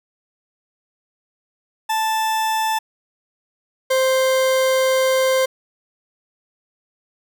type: tone pair in turn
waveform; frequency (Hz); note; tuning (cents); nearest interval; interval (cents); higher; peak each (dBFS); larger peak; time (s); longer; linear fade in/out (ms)
40% pulse; 880 / 523.3; A5 / C5; 0 / 0; major sixth; 900; first; -17 / -14; second; 1.89-2.79 / 3.9-5.46; second; 10
effects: none